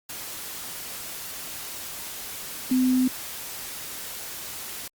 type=tone in noise; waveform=sine; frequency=255.6 Hz; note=C4; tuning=40 cents flat; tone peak=-18 dBFS; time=2.71-3.08 s; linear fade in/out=5 ms; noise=white; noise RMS=-36 dBFS; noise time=0.09-4.88 s; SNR=+15 dB; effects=Opus 48 kbps